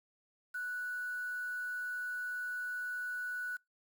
sine tone with quantisation, 1479 Hz, F#6, 1 cent flat, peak -36 dBFS, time 0.54-3.57 s, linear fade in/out 10 ms, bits 9, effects noise-tail reverb RT60 0.2 s tail -26 dB re dry

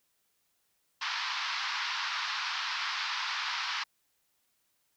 pink band-pass noise, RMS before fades -34 dBFS, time 1.01-3.84 s, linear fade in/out 10 ms, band 930 to 5300 Hz, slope 48 dB/octave, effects white hiss -75 dBFS RMS until 4.96 s

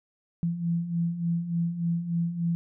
sine beating tone pair, 167.1 / 170.5 Hz, E3 / F3, +24 / -41 cents, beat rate 3.4 Hz, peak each -32 / -26 dBFS, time 0.43-2.55 s, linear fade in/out 0 ms, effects none

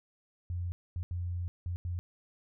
sine tone bursts at uneven times, 88 Hz, F2, 14 cents sharp, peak -32 dBFS, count 5, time 0.5-0.72 / 0.96-1.03 / 1.11-1.48 / 1.66-1.76 / 1.85-1.99 s, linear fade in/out 0 ms, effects none

